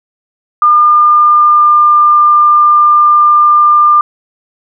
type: tone with pitch glide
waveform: sine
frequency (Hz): 1206 to 1197.7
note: D6 to D6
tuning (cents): +46 to +34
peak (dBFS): -3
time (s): 0.62-4.01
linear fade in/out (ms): 2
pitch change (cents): -12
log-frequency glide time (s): 0.76-2.21
effects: none